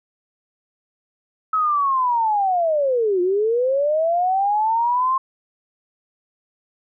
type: linear two-way sweep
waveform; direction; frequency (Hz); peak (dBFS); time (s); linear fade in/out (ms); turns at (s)
sine; down then up; 1294 to 349.2 to 1067; -16; 1.53-5.18; 5; 3.21
effects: none